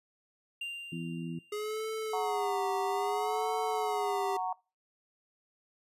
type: tone with exponential decay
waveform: triangle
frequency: 2785 Hz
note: F7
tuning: 5 cents flat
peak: -32 dBFS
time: 0.61-1.95 s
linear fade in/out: 5 ms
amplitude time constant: 290 ms
type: harmonic tone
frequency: 83.4 Hz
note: E2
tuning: 21 cents sharp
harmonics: 2 / 3 / 4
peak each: -37 / -41 / -43 dBFS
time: 0.92-1.39 s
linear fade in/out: 5 ms
type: tone with vibrato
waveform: square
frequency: 415.3 Hz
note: G#4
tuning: in tune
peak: -34 dBFS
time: 1.52-4.37 s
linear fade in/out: 5 ms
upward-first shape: sine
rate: 0.61 Hz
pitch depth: 98 cents each way
type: chord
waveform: sine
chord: F# major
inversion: none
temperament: just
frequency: 740 / 925 / 1110 Hz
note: F#5 / A#5 / C#6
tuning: 0 / -14 / +2 cents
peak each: -33 / -36 / -39 dBFS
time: 2.13-4.53 s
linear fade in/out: 5 ms
effects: noise-tail reverb RT60 0.3 s tail -23 dB re dry + resampled to 32000 Hz